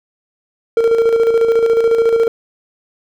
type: tone with tremolo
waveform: triangle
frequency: 458.4 Hz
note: A#4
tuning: 29 cents flat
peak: -6 dBFS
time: 0.77-2.28 s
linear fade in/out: 2 ms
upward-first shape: square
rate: 14 Hz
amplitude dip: 45%
effects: none